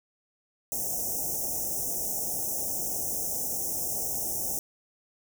white band-stop noise, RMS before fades -31 dBFS, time 0.72-4.59 s, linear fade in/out 0 ms, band 840 to 5500 Hz, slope 96 dB/octave, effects none

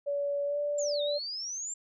sine tone with pitch glide, 570 to 583.3 Hz, C#5 to D5, +48 to -12 cents, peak -28 dBFS, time 0.06-1.19 s, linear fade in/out 20 ms, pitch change +40 cents, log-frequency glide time 0.45-0.59 s
sine exponential two-way sweep, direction down then up, 7459 to 3614 to 7459 Hz, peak -34 dBFS, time 0.78-1.74 s, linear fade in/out 5 ms, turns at 1.02 s
effects none

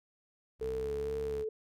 sawtooth tone with pitch glide, 65.1 to 70.58 Hz, C2 to C#2, -8 to +32 cents, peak -38 dBFS, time 0.59-1.45 s, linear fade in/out 50 ms, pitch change +140 cents, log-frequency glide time 0.81-0.87 s
sine tone with vibrato, 440 Hz, A4, in tune, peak -33 dBFS, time 0.61-1.49 s, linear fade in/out 5 ms, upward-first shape sine, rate 2.2 Hz, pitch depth 23 cents each way
effects none

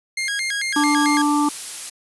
sawtooth tone with vibrato, 1864.7 Hz, A#6, in tune, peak -18 dBFS, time 0.17-1.22 s, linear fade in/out 5 ms, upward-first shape square, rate 4.5 Hz, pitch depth 220 cents each way
blue noise, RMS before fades -28 dBFS, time 0.75-1.9 s, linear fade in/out 10 ms
harmonic tone, 293.7 Hz, D4, in tune, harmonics 1 / 3 / 4, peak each -17 / -22 / -23 dBFS, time 0.76-1.49 s, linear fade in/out 5 ms
effects resampled to 24000 Hz

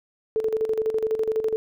sine tone with tremolo, 439.7 Hz, A4, 1 cent flat, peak -19 dBFS, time 0.36-1.56 s, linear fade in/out 0 ms, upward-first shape square, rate 12 Hz, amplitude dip 65%, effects none

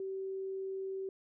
sine tone, 384.2 Hz, G4, 35 cents flat, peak -36 dBFS, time 0-1.09 s, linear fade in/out 2 ms, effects none

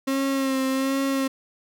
35% pulse tone with vibrato, 268.3 Hz, C4, 44 cents sharp, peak -20 dBFS, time 0.07-1.28 s, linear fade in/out 10 ms, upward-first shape sine, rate 1.3 Hz, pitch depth 28 cents each way, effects none

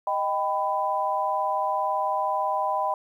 sine chord, Eb augmented, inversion none, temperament equal with one note detuned, 622.3 / 784 / 998.1 Hz, Eb5 / G5 / B5, 0 / 0 / +18 cents, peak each -29 / -27 / -26 dBFS, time 0.07-2.94 s, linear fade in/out 2 ms, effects 10-bit

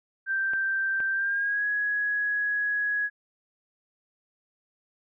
sine tone with pitch glide, 1568 to 1670.9 Hz, G6 to G#6, 0 to +10 cents, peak -24 dBFS, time 0.26-3.1 s, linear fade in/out 50 ms, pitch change +110 cents, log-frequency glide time 1.12-1.66 s
clicks, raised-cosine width 0.5 ms, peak -25 dBFS, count 2, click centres 0.535 / 1.003 s
effects none

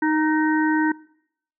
harmonic tone with a mistuned harmonic, 311.1 Hz, D#4, in tune, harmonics 1 / 3 / 5 / 6, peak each -19 / -25 / -27 / -29 dBFS, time 0.02-0.92 s, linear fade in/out 5 ms, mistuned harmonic 5, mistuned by -28 cents, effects noise-tail reverb RT60 0.7 s tail -22 dB re dry

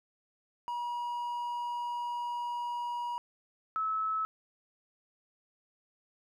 triangle / sine tone pair in turn, 960 / 1298.8 Hz, B5 / E6, -49 / -26 cents, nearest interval perfect fourth, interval 523 cents, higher second, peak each -31 / -29 dBFS, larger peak second, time 0.68-3.18 / 3.76-4.25 s, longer first, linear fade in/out 0 ms, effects none

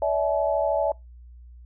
sine tone cluster, 573 / 646 / 855 Hz, D5 / E5 / A5, -43 / -35 / -50 cents, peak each -24 / -24 / -28 dBFS, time 0.02-0.92 s, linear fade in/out 2 ms, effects noise-tail reverb RT60 0.2 s tail -24 dB re dry + added 60 Hz sine -43 dBFS peak until 1.65 s

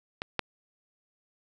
clicks, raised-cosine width 0.3 ms, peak -16 / -10 dBFS, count 2, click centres 0.219 / 0.393 s, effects none

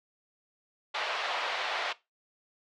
pink band-pass noise, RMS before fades -33 dBFS, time 0.94-1.93 s, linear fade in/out 10 ms, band 610 to 4000 Hz, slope 24 dB/octave, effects noise-tail reverb RT60 0.2 s tail -17 dB re dry

